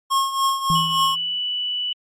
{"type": "tone with tremolo", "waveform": "square", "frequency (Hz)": 1083, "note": "C#6", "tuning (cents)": -41, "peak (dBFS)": -16, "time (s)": [0.1, 1.16], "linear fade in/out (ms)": 20, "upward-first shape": "triangle", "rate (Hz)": 3.5, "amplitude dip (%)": 75}
{"type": "tone with exponential decay", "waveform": "sine", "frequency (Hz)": 164.2, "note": "E3", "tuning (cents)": -6, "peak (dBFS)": -19, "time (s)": [0.7, 1.39], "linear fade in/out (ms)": 0, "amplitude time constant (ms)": 150}
{"type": "tone", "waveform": "sine", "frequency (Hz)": 2965, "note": "F#7", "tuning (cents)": 3, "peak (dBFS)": -22, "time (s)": [0.75, 1.93], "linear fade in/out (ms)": 5}
{"effects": ["low-pass 12000 Hz 12 dB/octave", "Opus 32 kbps"]}